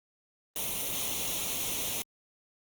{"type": "noise with comb filter", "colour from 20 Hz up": "white", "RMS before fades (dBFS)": -33, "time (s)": [0.56, 2.02], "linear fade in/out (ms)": 0, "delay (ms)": 0.31, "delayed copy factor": 0.7, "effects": ["Opus 32 kbps"]}